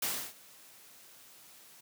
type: noise with ADSR envelope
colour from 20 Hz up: white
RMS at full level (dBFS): -32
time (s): 0.02-1.81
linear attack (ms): 6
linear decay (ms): 300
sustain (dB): -24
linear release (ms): 8
effects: high-pass 100 Hz 12 dB/octave